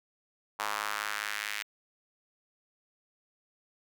square tone with high-pass filter sweep, 52.4 Hz, G#1, 16 cents sharp, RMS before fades -35 dBFS, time 0.59-1.63 s, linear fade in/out 10 ms, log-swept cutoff 1000 to 2100 Hz, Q 2, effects none

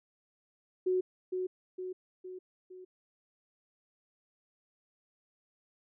sine tone with echo, 368.8 Hz, F#4, 6 cents flat, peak -26 dBFS, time 0.86-1.01 s, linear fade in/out 10 ms, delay 460 ms, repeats 4, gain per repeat -5 dB, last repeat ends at 2.85 s, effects none

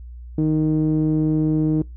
sawtooth tone with low-pass filter, 155.3 Hz, D#3, 3 cents flat, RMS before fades -19 dBFS, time 0.38-1.82 s, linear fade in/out 2 ms, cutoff 340 Hz, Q 3, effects noise-tail reverb RT60 0.2 s tail -24 dB re dry + added 60 Hz sine -34 dBFS peak until 1.96 s

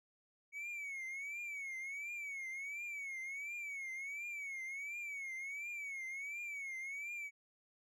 triangle tone with vibrato, 2239 Hz, C#7, 17 cents sharp, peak -40 dBFS, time 0.52-7.31 s, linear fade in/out 50 ms, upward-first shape triangle, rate 1.4 Hz, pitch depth 140 cents each way, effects none

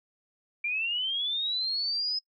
sine linear sweep, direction up, 2349 to 5100 Hz, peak -27 dBFS, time 0.64-2.19 s, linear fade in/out 5 ms, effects noise-tail reverb RT60 0.1 s tail -25 dB re dry

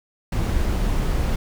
brown noise, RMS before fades -21 dBFS, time 0.32-1.36 s, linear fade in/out 5 ms, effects none

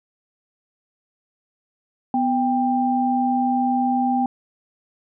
sine tone pair together, 249.1 / 791 Hz, B3 / G5, +15 / +15 cents, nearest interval octave + minor sixth, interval 2000 cents, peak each -20 dBFS, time 2.14-4.26 s, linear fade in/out 2 ms, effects none

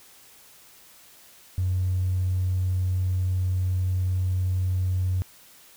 triangle tone, 92 Hz, F#2, 9 cents flat, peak -18 dBFS, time 1.58-5.22 s, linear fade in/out 0 ms, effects tanh soft clip ceiling -19 dBFS + white hiss -52 dBFS RMS until 5.76 s

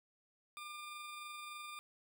20% pulse tone with amplitude modulation, 1200 Hz, D6, 37 cents sharp, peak -40 dBFS, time 0.57-1.79 s, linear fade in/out 0 ms, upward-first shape sine, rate 23.4 Hz, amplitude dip 25%, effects none

